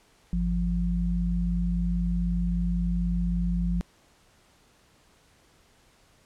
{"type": "tone pair together", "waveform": "sine", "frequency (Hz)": [51.91, 174.61], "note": ["G#1", "F3"], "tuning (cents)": [0, 0], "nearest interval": "octave + major sixth", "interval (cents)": 2100, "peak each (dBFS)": -26, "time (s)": [0.33, 3.81], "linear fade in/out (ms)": 0, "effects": ["pink hiss -61 dBFS RMS until 6.25 s", "low-pass 10000 Hz 12 dB/octave"]}